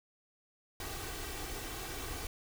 pink noise with comb filter, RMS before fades -41 dBFS, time 0.8-2.27 s, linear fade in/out 2 ms, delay 2.6 ms, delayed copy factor +0.65, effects none

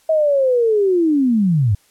sine linear sweep, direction down, 645 to 92.5 Hz, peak -12 dBFS, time 0.09-1.75 s, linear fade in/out 5 ms, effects white hiss -56 dBFS RMS until 1.9 s + low-pass 12000 Hz 12 dB/octave

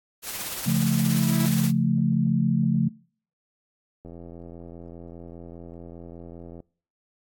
white noise with tremolo, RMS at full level -31 dBFS, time 0.22-1.72 s, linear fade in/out 50 ms, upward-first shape sine, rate 17 Hz, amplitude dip 35%
sawtooth tone with exponential growth, 328.1 Hz, E4, 8 cents flat, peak -26 dBFS, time 0.49-1.46 s, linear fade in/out 0 ms, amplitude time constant 210 ms
sine chord, Db augmented, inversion none, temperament equal with one note detuned, 138.59 / 173.01 / 220 Hz, Db3 / F3 / A3, 0 / -16 / 0 cents, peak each -24 dBFS, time 0.66-2.89 s, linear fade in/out 10 ms
click train, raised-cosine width 2 ms, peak -29 dBFS, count 218, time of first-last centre 4.05-6.603 s, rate 85 Hz
effects noise-tail reverb RT60 0.5 s tail -24 dB re dry + AAC 64 kbps

